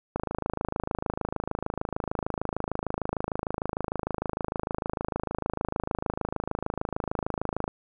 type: click train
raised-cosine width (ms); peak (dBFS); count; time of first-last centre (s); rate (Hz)
1; -14; 201; 0.16-7.679; 26.6
effects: none